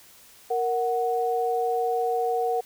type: tone pair together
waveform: sine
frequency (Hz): 466.2 / 740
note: A#4 / F#5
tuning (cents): 0 / 0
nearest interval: minor sixth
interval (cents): 800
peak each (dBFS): -25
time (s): 0.5-2.61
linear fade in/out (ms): 10
effects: white hiss -52 dBFS RMS until 2.65 s